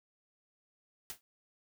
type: noise with exponential decay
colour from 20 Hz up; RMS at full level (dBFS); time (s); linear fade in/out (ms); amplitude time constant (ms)
white; -38; 1.1-1.21; 0; 22
effects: none